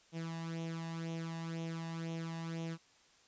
sawtooth tone with flanger, 164.81 Hz, E3, in tune, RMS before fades -41 dBFS, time 0.12-2.78 s, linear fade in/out 50 ms, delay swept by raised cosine 0.31 to 1.11 ms, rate 2 Hz, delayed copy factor +0.65, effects white hiss -66 dBFS RMS until 3.27 s + resampled to 16000 Hz

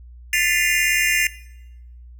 square tone cluster, 1760 / 2030 / 2108 / 2446 / 2785 Hz, A6 / B6 / C7 / D#7 / F7, 0 / +47 / +12 / -30 / -5 cents, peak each -24 dBFS, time 0.33-1.27 s, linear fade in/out 2 ms, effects noise-tail reverb RT60 0.9 s tail -19 dB re dry + added 60 Hz sine -39 dBFS peak until 2.19 s

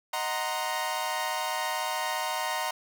sawtooth chord, C half-diminished seventh, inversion first, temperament equal, 622.3 / 740 / 932.3 / 1046.5 Hz, Eb5 / Gb5 / Bb5 / C6, 0 / 0 / 0 / 0 cents, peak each -33 / -31 / -28 / -32 dBFS, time 0.13-2.71 s, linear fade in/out 5 ms, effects none

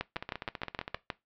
two click trains, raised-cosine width 0.3 ms, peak -20 / -16 dBFS, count 13 / 8, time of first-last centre 0.16-0.944 / 0.01-1.102 s, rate 15.3 / 6.41 Hz, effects noise-tail reverb RT60 0.2 s tail -19 dB re dry + low-pass 4000 Hz 12 dB/octave

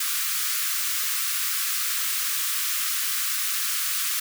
white high-pass noise, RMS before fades -26 dBFS, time 0-4.2 s, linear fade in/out 5 ms, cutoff 1100 Hz, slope 96 dB/octave, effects none

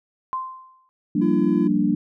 sine tone with exponential decay, 1041 Hz, C6, 9 cents flat, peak -21 dBFS, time 0.33-0.89 s, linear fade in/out 0 ms, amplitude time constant 120 ms
sine chord, G minor seventh, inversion third, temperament equal, 174.61 / 196 / 233.1 / 293.7 Hz, F3 / G3 / Bb3 / D4, 0 / 0 / 0 / 0 cents, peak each -26 / -22 / -23 / -21 dBFS, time 1.15-1.95 s, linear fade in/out 5 ms
triangle tone, 338.7 Hz, E4, 47 cents sharp, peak -21 dBFS, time 1.21-1.68 s, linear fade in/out 10 ms
effects none

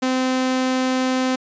sawtooth tone, 258 Hz, C4, 24 cents flat, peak -14 dBFS, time 0.02-1.36 s, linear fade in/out 10 ms, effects resampled to 16000 Hz

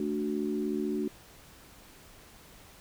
sine chord, D major, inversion second, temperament equal, 220 / 293.7 / 370 Hz, A3 / D4 / F#4, 0 / 0 / 0 cents, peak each -33 dBFS, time 0-1.08 s, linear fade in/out 2 ms, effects pink hiss -54 dBFS RMS until 2.8 s

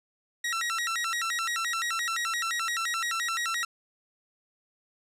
sawtooth tone with vibrato, 1597 Hz, G6, 32 cents sharp, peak -24 dBFS, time 0.44-3.65 s, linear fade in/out 5 ms, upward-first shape square, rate 5.8 Hz, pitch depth 300 cents each way, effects low-pass 10000 Hz 12 dB/octave

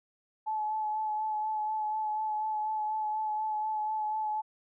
sine tone with vibrato, 860 Hz, A5, 40 cents flat, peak -29 dBFS, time 0.46-4.42 s, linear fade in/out 20 ms, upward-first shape sine, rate 4.1 Hz, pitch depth 20 cents each way, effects none

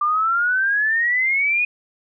sine exponential sweep, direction up, 1181 to 2489 Hz, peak -16 dBFS, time 0.01-1.65 s, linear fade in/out 5 ms, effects none

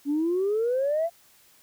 sine exponential sweep, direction up, 278.3 to 691 Hz, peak -21 dBFS, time 0.05-1.1 s, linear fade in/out 50 ms, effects tanh soft clip ceiling -18 dBFS + white hiss -58 dBFS RMS until 1.62 s

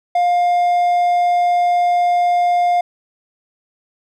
triangle tone with hard clipping, 706 Hz, F5, 19 cents sharp, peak -13 dBFS, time 0.15-2.81 s, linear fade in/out 5 ms, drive 6 dB, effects none

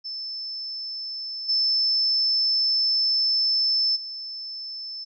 sine tone with level steps, 5274 Hz, E8, in tune, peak -30 / -19 / -32 dBFS, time 0.04-5.05 s, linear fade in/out 20 ms, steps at 1.48 / 3.95 s, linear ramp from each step 20 ms, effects none

